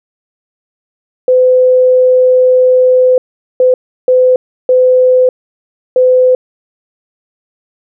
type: tone bursts at uneven times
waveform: sine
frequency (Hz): 508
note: B4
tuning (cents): +49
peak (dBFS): -4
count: 5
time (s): 1.28-3.18 / 3.6-3.74 / 4.08-4.36 / 4.69-5.29 / 5.96-6.35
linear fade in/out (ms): 2
effects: none